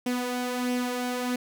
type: tone with flanger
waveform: sawtooth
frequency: 247.9 Hz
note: B3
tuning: 7 cents sharp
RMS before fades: -29 dBFS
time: 0.06-1.36 s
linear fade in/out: 5 ms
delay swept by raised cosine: 0.35 to 2.75 ms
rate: 1.5 Hz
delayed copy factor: +0.5
effects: none